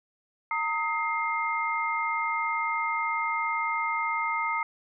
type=tone cluster; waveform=sine; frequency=918 / 1261 / 2113 Hz; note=A#5 / D#6 / C7; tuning=-27 / +23 / +16 cents; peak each=-30 dBFS; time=0.51-4.63 s; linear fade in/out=2 ms; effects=none